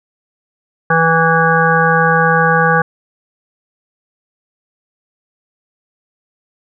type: harmonic tone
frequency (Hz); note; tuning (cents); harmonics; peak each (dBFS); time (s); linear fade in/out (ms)
163.9; E3; -10; 1 / 3 / 5 / 7 / 9 / 10; -16 / -16 / -16 / -16 / -16 / -16; 0.9-2.82; 5
effects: none